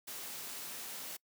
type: noise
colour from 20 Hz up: white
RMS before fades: -44 dBFS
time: 0.07-1.17 s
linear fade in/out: 10 ms
effects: noise-tail reverb RT60 0.1 s tail -25 dB re dry + high-pass 150 Hz 12 dB/octave